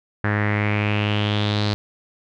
sawtooth tone with low-pass filter sweep, 104.3 Hz, G#2, 8 cents sharp, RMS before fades -21 dBFS, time 0.24-1.74 s, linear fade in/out 0 ms, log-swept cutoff 1700 to 4300 Hz, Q 5, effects none

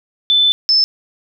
sine tone pair in turn, 3517 / 5258 Hz, A7 / E8, -1 / -5 cents, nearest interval perfect fifth, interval 696 cents, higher second, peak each -9 dBFS, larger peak neither, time 0.3-0.52 / 0.69-0.84 s, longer first, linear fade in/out 0 ms, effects none

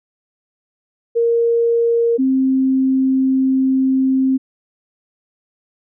sine tone pair in turn, 466.1 / 263.8 Hz, A#4 / C4, 0 / +14 cents, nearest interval minor seventh, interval 986 cents, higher first, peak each -12 dBFS, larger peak neither, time 1.15-2.18 / 2.18-4.38 s, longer second, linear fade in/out 20 ms, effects none

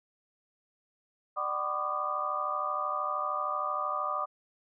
sine tone cluster, 598 / 756 / 1008 / 1145 / 1218 Hz, D5 / F#5 / B5 / D6 / D#6, +31 / +37 / +35 / -44 / -37 cents, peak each -38 / -39 / -40 / -35 / -32 dBFS, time 1.36-4.26 s, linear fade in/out 20 ms, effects none

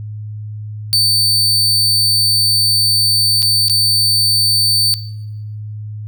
40% pulse tone with dropouts, 4550 Hz, C#8, 44 cents sharp, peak -9 dBFS, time 0.93-4.94 s, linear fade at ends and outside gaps 0 ms, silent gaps 3.421-3.427 / 3.683-3.697 s, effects noise-tail reverb RT60 0.9 s tail -19 dB re dry + added 106 Hz sine -24 dBFS peak until 6.07 s

